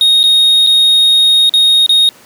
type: tone with dropouts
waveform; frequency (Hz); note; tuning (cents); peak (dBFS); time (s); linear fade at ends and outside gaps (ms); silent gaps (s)
triangle; 3729; A#7; 0; -4; 0.01-2.09; 1; 0.231-0.238 / 0.665-0.671 / 1.494-1.538 / 1.863-1.893
effects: pink hiss -41 dBFS RMS until 2.25 s + high-pass 200 Hz 12 dB/octave